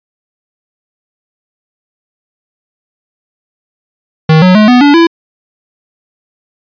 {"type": "tone with pitch steps", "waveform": "square", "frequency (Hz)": [157.8, 183.37, 213.1, 247.6, 287.7, 334.4], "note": ["D#3", "F#3", "G#3", "B3", "D4", "E4"], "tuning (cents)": [25, -15, 45, 5, -36, 25], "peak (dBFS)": -3, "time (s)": [4.29, 5.07], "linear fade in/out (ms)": 5, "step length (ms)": 130, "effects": ["resampled to 11025 Hz"]}